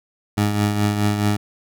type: tone with tremolo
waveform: 20% pulse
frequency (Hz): 103.83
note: G#2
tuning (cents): 0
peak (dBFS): -10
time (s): 0.37-1.37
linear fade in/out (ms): 10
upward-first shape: triangle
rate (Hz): 4.7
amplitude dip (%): 55
effects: none